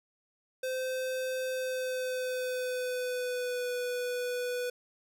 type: tone with pitch glide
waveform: square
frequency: 516 to 493.3 Hz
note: C5 to B4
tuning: -24 to -2 cents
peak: -32 dBFS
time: 0.63-4.7 s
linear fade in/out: 5 ms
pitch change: -78 cents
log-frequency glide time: 1.51-3.71 s
effects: none